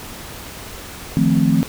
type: chord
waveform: sine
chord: F dominant seventh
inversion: third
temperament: equal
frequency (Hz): 155.56 / 174.61 / 220 / 261.6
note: Eb3 / F3 / A3 / C4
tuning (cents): 0 / 0 / 0 / 0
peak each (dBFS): -18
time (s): 1.17-1.63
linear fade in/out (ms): 0
effects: pink hiss -34 dBFS RMS until 1.68 s